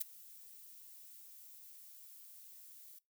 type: noise with ADSR envelope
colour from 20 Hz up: violet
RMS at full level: -35 dBFS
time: 0-2.99 s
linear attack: 14 ms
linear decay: 12 ms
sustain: -21 dB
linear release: 7 ms
effects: noise-tail reverb RT60 0.2 s tail -21 dB re dry